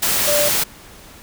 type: tone in noise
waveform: sine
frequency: 587.3 Hz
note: D5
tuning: in tune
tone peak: -17 dBFS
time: 0.27-0.49 s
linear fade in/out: 10 ms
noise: white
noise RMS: -18 dBFS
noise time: 0.02-0.64 s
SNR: -2 dB
effects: pink hiss -42 dBFS RMS until 1.22 s